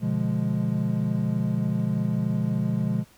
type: chord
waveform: triangle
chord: B diminished seventh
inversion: none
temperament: equal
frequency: 123.47 / 146.83 / 174.61 / 207.7 Hz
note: B2 / D3 / F3 / Ab3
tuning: 0 / 0 / 0 / 0 cents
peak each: -26 / -28 / -26 / -25 dBFS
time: 0-3.05 s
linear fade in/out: 50 ms
effects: pink hiss -56 dBFS RMS until 3.17 s